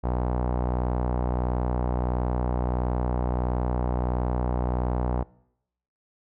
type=tone with low-pass filter; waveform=sawtooth; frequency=61.5 Hz; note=B1; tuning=7 cents flat; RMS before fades=-26 dBFS; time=0.03-5.24 s; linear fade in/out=20 ms; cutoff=860 Hz; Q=2; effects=noise-tail reverb RT60 0.8 s tail -23 dB re dry